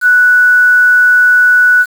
sine tone with quantisation, 1480 Hz, F#6, in tune, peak -4 dBFS, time 0.01-1.86 s, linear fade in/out 50 ms, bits 5, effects none

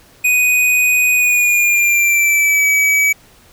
square tone with pitch glide, 2489 to 2282 Hz, D#7 to C#7, 0 to +50 cents, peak -11 dBFS, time 0.24-3.13 s, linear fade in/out 10 ms, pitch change -150 cents, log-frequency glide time 1.14-2.67 s, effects pink hiss -47 dBFS RMS until 3.52 s

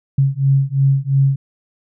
sine beating tone pair, 135.4 / 138.3 Hz, C#3 / C#3, -40 / -4 cents, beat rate 2.9 Hz, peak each -15 dBFS, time 0.18-1.36 s, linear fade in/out 5 ms, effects none

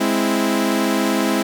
sawtooth chord, Ab augmented, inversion none, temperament equal, 207.7 / 261.6 / 329.6 Hz, Ab3 / C4 / E4, 0 / 0 / 0 cents, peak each -17 dBFS, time 0-1.43 s, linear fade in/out 10 ms, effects none

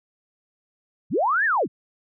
sine linear two-way sweep, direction up then down, 93.6 to 1853 to 93.6 Hz, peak -18 dBFS, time 1.1-1.68 s, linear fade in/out 50 ms, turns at 1.45 s, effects none

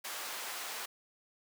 pink high-pass noise, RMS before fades -41 dBFS, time 0.04-0.86 s, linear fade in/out 10 ms, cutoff 790 Hz, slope 12 dB/octave, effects none

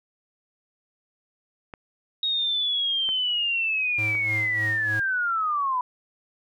clicks, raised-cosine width 0.5 ms, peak -23 dBFS, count 3, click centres 1.738 / 3.09 / 4.151 s
sine linear sweep, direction down, 3772 to 980 Hz, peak -22 dBFS, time 2.23-5.81 s, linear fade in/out 2 ms
square tone with tremolo, 107.6 Hz, A2, 38 cents flat, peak -30 dBFS, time 3.98-5 s, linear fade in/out 5 ms, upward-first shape sine, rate 3.3 Hz, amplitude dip 70%
effects none

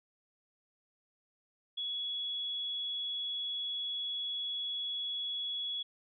sine tone, 3370 Hz, G#7, 25 cents sharp, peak -34 dBFS, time 1.77-5.83 s, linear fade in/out 10 ms, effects none

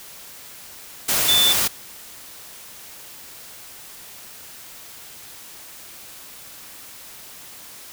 sine tone in noise, 3520 Hz, A7, in tune, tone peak -15 dBFS, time 1.28-1.53 s, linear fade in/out 10 ms, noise white, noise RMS -20 dBFS, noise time 1.08-1.68 s, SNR +2 dB, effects white hiss -41 dBFS RMS until 7.92 s

